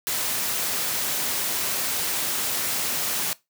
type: noise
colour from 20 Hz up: white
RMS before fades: -26 dBFS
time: 0.07-3.33 s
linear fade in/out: 0 ms
effects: noise-tail reverb RT60 0.2 s tail -20 dB re dry + high-pass 100 Hz 12 dB/octave